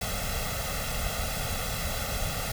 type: noise with comb filter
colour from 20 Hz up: pink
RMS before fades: -31 dBFS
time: 0.01-2.52 s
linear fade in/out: 5 ms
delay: 1.5 ms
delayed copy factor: +0.9
effects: none